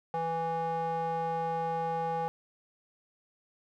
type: tone with band-pass filter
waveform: square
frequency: 165 Hz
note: E3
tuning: 2 cents sharp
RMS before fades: -32 dBFS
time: 0.14-2.28 s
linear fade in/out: 0 ms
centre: 720 Hz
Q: 8.9
effects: none